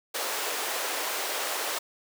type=high-pass noise; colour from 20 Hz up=pink; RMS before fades=-31 dBFS; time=0.14-1.79 s; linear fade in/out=10 ms; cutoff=430 Hz; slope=24 dB/octave; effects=none